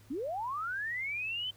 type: linear sweep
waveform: sine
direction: up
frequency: 239.1 to 3100 Hz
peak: -33 dBFS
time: 0.1-1.51 s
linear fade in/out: 10 ms
effects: added 104 Hz sine -58 dBFS peak until 1.56 s + pink hiss -62 dBFS RMS until 1.56 s